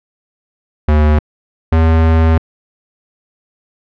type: tone pair in turn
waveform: square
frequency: 75.7 / 80.96 Hz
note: D#2 / E2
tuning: -47 / -31 cents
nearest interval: minor second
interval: 116 cents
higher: second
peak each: -8 dBFS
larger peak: neither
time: 0.88-1.19 / 1.72-2.38 s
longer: second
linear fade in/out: 5 ms
effects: low-pass 2000 Hz 12 dB/octave